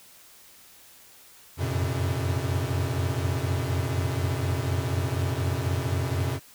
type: tone cluster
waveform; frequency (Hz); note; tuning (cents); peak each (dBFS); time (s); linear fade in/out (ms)
square; 88.9 / 93 / 109.1 / 120.3 / 135.2; F2 / F#2 / A2 / B2 / C#3; +31 / +9 / -14 / -45 / -43; -30 / -33 / -36 / -32 / -32; 1.57-6.4; 50
effects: white hiss -52 dBFS RMS until 6.54 s